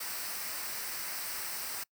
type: noise with comb filter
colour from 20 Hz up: white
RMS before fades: -38 dBFS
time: 0-1.84 s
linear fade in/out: 10 ms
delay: 0.29 ms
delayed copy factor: -0.55
effects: noise-tail reverb RT60 0.1 s tail -25 dB re dry